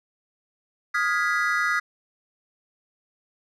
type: chord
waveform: triangle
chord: F half-diminished seventh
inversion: third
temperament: equal with one note detuned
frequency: 1244.5 / 1415.6 / 1661.2 / 1975.5 Hz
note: Eb6 / F6 / Ab6 / Cb7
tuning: 0 / +23 / 0 / 0 cents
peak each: -25 dBFS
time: 0.94-1.8 s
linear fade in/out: 10 ms
effects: none